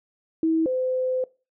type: tone pair in turn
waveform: sine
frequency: 322.9 / 512.6 Hz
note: E4 / C5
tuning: -36 / -36 cents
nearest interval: minor sixth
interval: 800 cents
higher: second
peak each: -18 / -22 dBFS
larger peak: first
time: 0.43-0.66 / 0.66-1.24 s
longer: second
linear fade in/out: 2 ms
effects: noise-tail reverb RT60 0.3 s tail -21 dB re dry